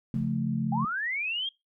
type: noise with exponential decay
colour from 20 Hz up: brown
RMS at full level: -44 dBFS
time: 0.14-0.6 s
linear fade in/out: 2 ms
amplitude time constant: 100 ms
type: chord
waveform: sine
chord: Db augmented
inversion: none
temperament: equal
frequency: 138.59 / 174.61 / 220 Hz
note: Db3 / F3 / A3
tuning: 0 / 0 / 0 cents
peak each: -30 / -32 / -29 dBFS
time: 0.14-0.85 s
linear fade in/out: 2 ms
type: linear sweep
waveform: sine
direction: up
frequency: 762 to 3276 Hz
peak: -28 dBFS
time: 0.72-1.49 s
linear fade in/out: 5 ms
effects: noise-tail reverb RT60 0.2 s tail -22 dB re dry